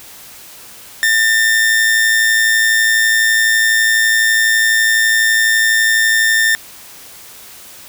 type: tone with amplitude modulation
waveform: 40% pulse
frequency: 1800 Hz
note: A6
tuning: 39 cents sharp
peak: -8 dBFS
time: 1.03-6.55 s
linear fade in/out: 0 ms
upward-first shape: sine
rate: 112 Hz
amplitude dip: 35%
effects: white hiss -37 dBFS RMS until 7.88 s